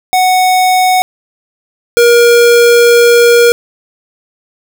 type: tone pair in turn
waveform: square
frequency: 740 / 474.2 Hz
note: F#5 / A#4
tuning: 0 / +30 cents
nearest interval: minor sixth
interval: 770 cents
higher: first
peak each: -7 / -4 dBFS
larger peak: second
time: 0.13-1.02 / 1.97-3.52 s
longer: second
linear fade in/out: 0 ms
effects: none